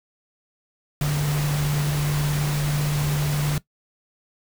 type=tone in noise; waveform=sine; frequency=146.83 Hz; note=D3; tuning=in tune; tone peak=-20 dBFS; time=1.01-3.58 s; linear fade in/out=2 ms; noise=pink; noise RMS=-30 dBFS; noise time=1.01-3.58 s; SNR=+7 dB; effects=noise-tail reverb RT60 0.1 s tail -18 dB re dry